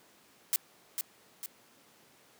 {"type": "noise with echo", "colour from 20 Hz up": "blue", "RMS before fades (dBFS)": -27, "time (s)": [0.53, 0.56], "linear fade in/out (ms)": 0, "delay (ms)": 450, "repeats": 2, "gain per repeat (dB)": -6, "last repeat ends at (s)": 1.46, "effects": ["pink hiss -61 dBFS RMS until 2.39 s", "high-pass 200 Hz 12 dB/octave"]}